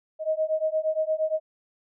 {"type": "beating tone pair", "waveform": "sine", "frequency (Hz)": [624, 632.6], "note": ["D#5", "D#5"], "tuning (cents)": [5, 29], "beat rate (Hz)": 8.6, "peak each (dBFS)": -26, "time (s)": [0.19, 1.4], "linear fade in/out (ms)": 50, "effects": []}